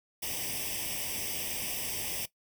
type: noise with comb filter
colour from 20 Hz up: white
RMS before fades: -35 dBFS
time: 0.22-2.26 s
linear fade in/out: 10 ms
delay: 0.36 ms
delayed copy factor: +0.95
effects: noise-tail reverb RT60 0.1 s tail -17 dB re dry